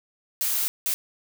blue noise bursts at uneven times, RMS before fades -25 dBFS, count 2, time 0.41-0.68 / 0.86-0.94 s, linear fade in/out 0 ms, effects none

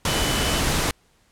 sine tone in noise, 3000 Hz, F#7, 23 cents sharp, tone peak -30 dBFS, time 0.07-0.6 s, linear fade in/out 2 ms, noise pink, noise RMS -22 dBFS, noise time 0.05-0.91 s, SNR -11 dB, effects pink hiss -61 dBFS RMS until 1.31 s + low-pass 11000 Hz 12 dB/octave

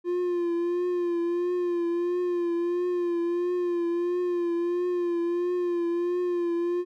triangle tone with vibrato, 349.2 Hz, F4, in tune, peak -22 dBFS, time 0.04-6.85 s, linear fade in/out 50 ms, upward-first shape triangle, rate 1.5 Hz, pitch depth 48 cents each way, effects none

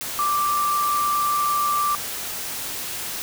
sine tone in noise, 1174.7 Hz, D6, in tune, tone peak -19 dBFS, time 0.19-1.95 s, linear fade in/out 0 ms, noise white, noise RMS -30 dBFS, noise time 0.01-3.22 s, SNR +8 dB, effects none

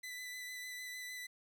sawtooth tone with vibrato, 1995 Hz, B6, 17 cents sharp, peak -40 dBFS, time 0.03-1.27 s, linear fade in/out 10 ms, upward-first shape square, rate 6.6 Hz, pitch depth 12 cents each way, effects 12-bit

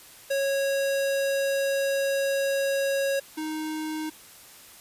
square tone pair in turn, 550 / 311.2 Hz, C#5 / D#4, -14 / 0 cents, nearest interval minor seventh, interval 986 cents, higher first, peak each -24 / -30 dBFS, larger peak first, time 0.3-3.2 / 3.37-4.1 s, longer first, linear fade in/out 10 ms, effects white hiss -49 dBFS RMS until 4.8 s + resampled to 32000 Hz

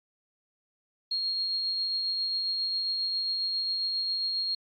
sine tone with tremolo, 4261 Hz, C8, 31 cents sharp, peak -26 dBFS, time 1.11-4.55 s, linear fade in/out 5 ms, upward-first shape triangle, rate 7.4 Hz, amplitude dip 25%, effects AAC 48 kbps

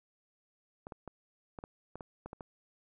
clicks, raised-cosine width 1 ms, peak -29 dBFS, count 10, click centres 0.869 / 0.922 / 1.077 / 1.588 / 1.639 / 1.956 / 2.008 / 2.26 / 2.331 / 2.408 s, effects none

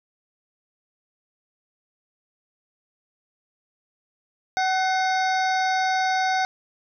harmonic tone with a mistuned harmonic, 753 Hz, F#5, 30 cents sharp, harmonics 1 / 2 / 3 / 5 / 6 / 7 / 8, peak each -21 / -27 / -31 / -35 / -37 / -38 / -39 dBFS, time 4.57-6.45 s, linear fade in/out 0 ms, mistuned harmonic 3, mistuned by -98 cents, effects none

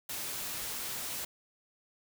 white noise, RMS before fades -38 dBFS, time 0.09-1.25 s, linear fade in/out 5 ms, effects none

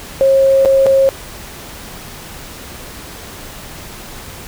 sine tone with dropouts, 540 Hz, C#5, 45 cents flat, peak -7 dBFS, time 0.21-1.09 s, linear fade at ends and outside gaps 0 ms, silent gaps 0.65-0.657 / 0.861-0.866 s, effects pink hiss -32 dBFS RMS until 4.47 s

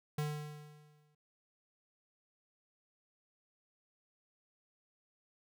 square tone with exponential decay, 149.8 Hz, D3, 35 cents sharp, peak -33 dBFS, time 0.18-1.15 s, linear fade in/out 5 ms, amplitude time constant 210 ms, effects none

